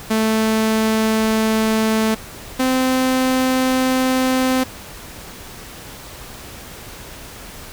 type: tone pair in turn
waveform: sawtooth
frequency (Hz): 220 / 258.6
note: A3 / C4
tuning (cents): 0 / -20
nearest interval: minor third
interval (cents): 280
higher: second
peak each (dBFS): -11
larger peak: neither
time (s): 0.1-2.15 / 2.59-4.64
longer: neither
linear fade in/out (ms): 10
effects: pink hiss -36 dBFS RMS until 7.72 s